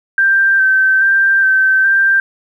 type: tone with vibrato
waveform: sine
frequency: 1562 Hz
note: G6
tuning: 7 cents flat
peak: -8 dBFS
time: 0.18-2.2 s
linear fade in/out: 2 ms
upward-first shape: square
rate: 1.2 Hz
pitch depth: 18 cents each way
effects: 8-bit